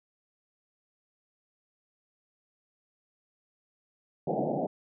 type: band-pass noise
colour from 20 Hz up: white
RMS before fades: -30 dBFS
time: 4.27-4.67 s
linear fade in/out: 5 ms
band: 130 to 790 Hz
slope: 96 dB/octave
effects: none